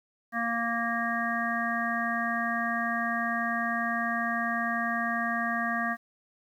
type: harmonic tone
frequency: 232.6 Hz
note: A#3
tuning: 4 cents flat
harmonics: 1 / 3 / 5 / 7 / 8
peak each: -33 / -33 / -33 / -33 / -33 dBFS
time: 0.32-5.97 s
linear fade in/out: 50 ms
effects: 10-bit